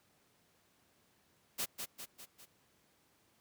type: noise with echo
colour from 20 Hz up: white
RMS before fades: -36 dBFS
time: 1.58-1.66 s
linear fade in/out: 20 ms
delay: 200 ms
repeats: 4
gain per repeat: -5 dB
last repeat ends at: 2.46 s
effects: pink hiss -71 dBFS RMS until 3.4 s + high-pass 100 Hz 12 dB/octave